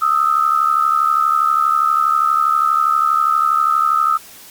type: tone pair together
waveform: sine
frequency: 1244.5 / 1316.9 Hz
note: D#6 / E6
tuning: 0 / -2 cents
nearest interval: minor second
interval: 98 cents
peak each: -15 dBFS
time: 0.01-4.18 s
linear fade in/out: 20 ms
effects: white hiss -40 dBFS RMS until 4.5 s + Opus 48 kbps